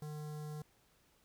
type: tone with notch filter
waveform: square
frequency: 151 Hz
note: D3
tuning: 48 cents sharp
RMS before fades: -44 dBFS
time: 0.02-0.62 s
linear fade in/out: 2 ms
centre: 2500 Hz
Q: 0.68
effects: pink hiss -71 dBFS RMS until 1.24 s